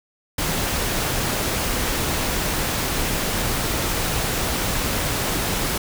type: noise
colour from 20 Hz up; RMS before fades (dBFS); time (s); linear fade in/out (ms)
pink; -23; 0.38-5.78; 5
effects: none